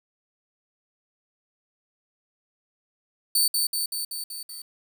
15% pulse tone with echo, 4539 Hz, C#8, 40 cents sharp, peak -12 dBFS, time 3.35-3.48 s, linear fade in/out 5 ms, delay 190 ms, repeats 6, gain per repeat -3 dB, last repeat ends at 4.62 s, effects 9-bit

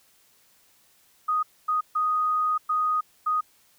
sine tone bursts at uneven times, 1244.5 Hz, D#6, in tune, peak -21 dBFS, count 5, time 1.28-1.43 / 1.68-1.81 / 1.95-2.58 / 2.69-3.01 / 3.26-3.41 s, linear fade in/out 10 ms, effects white hiss -61 dBFS RMS until 3.78 s

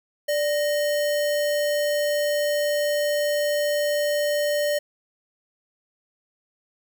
sine tone with sample-and-hold, 587.3 Hz, D5, in tune, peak -20 dBFS, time 0.28-4.79 s, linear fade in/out 10 ms, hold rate 2450 Hz, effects none

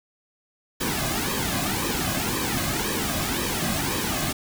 pink noise with flanger, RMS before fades -26 dBFS, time 0.8-4.33 s, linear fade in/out 10 ms, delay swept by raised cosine 1.4 to 2.21 ms, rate 1.9 Hz, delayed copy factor -0.7, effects none

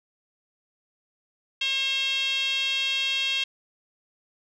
5% pulse tone with band-pass filter, 538 Hz, C5, 48 cents sharp, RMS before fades -26 dBFS, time 1.61-3.44 s, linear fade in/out 5 ms, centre 3000 Hz, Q 8.7, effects none

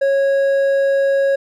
sine tone with hard clipping, 550 Hz, C#5, 14 cents flat, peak -14 dBFS, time 0.01-1.36 s, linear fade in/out 10 ms, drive 5 dB, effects none

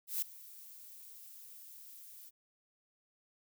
violet noise with ADSR envelope, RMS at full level -33 dBFS, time 0.07-2.31 s, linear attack 150 ms, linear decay 6 ms, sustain -20 dB, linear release 34 ms, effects none

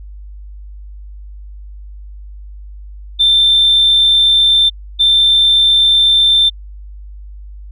sine tone pair in turn, 3566 / 3566 Hz, A7 / A7, +22 / +22 cents, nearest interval unison, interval 0 cents, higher neither, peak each -6 dBFS, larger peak neither, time 3.19-4.7 / 4.99-6.5 s, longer neither, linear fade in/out 20 ms, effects tanh soft clip ceiling -2 dBFS + added 50 Hz sine -29 dBFS peak until 7.71 s

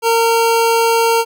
square tone pair together, 459 / 918 Hz, A#4 / A#5, -27 / -27 cents, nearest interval octave, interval 1200 cents, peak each -14 / -15 dBFS, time 0.02-1.25 s, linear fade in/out 50 ms, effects none

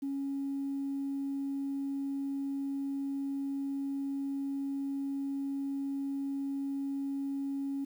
sine tone, 276.3 Hz, C#4, 6 cents flat, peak -31 dBFS, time 0.02-7.85 s, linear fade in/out 10 ms, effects tanh soft clip ceiling -28 dBFS + 10-bit

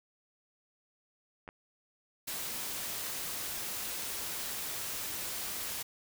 clicks, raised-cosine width 0.5 ms, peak -30 dBFS, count 2, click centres 1.478 / 1.489 s
white noise, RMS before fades -38 dBFS, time 2.27-5.83 s, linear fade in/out 10 ms
effects none

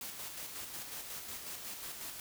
white noise with tremolo, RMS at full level -43 dBFS, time 0.01-2.2 s, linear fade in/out 2 ms, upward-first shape square, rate 5.5 Hz, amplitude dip 35%, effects none

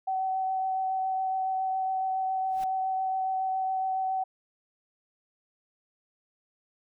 sine tone with vibrato, 759 Hz, F#5, 44 cents sharp, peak -26 dBFS, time 0.07-4.24 s, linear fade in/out 10 ms, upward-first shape triangle, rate 7.2 Hz, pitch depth 13 cents each way
pink noise with exponential growth, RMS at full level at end -43 dBFS, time 2.44-2.64 s, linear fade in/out 2 ms, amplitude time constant 43 ms
effects none

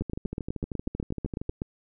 two click trains, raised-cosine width 3 ms, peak -17 / -20 dBFS, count 14 / 20, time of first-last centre 0.01-1.619 / 0.02-1.493 s, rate 8.08 / 12.9 Hz, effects none

